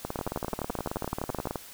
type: two click trains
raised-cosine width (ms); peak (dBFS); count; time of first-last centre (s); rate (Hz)
1; -17 / -16; 28 / 17; 0.05-1.509 / 0.19-1.558; 18.5 / 11.7
effects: white hiss -47 dBFS RMS until 1.73 s